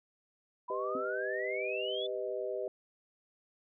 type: exponential sweep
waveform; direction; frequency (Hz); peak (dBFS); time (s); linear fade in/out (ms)
sine; up; 978 to 3520; -37; 0.68-2.07; 10
type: chord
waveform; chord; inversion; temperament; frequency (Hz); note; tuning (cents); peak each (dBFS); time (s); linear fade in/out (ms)
sine; G augmented; none; equal with one note detuned; 392 / 499.6 / 622.3; G4 / B4 / D#5; 0 / +20 / 0; -38; 0.7-2.68; 2
type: tone with exponential decay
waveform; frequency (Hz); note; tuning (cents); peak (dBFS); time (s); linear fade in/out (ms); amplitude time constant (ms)
sine; 263.4; C4; +12; -34; 0.95-1.11; 2; 33
effects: none